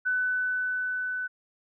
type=tone with level ramp; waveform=sine; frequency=1500 Hz; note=F#6; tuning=23 cents sharp; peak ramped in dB=-23 to -29 dBFS; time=0.05-1.28 s; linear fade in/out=20 ms; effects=none